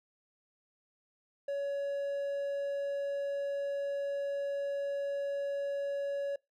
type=tone; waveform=triangle; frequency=562 Hz; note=C#5; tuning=24 cents sharp; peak=-30 dBFS; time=1.48-6.36 s; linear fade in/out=5 ms; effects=noise-tail reverb RT60 0.2 s tail -24 dB re dry